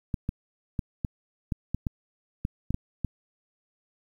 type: clicks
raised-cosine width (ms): 5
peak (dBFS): -15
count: 11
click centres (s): 0.142 / 0.291 / 0.792 / 1.048 / 1.522 / 1.746 / 1.868 / 2.451 / 2.706 / 2.744 / 3.047
effects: 9-bit